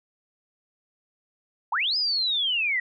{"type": "linear two-way sweep", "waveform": "sine", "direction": "up then down", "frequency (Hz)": [763, 5090, 1892], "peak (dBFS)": -22, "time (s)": [1.72, 2.8], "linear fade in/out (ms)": 5, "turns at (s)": 1.97, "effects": []}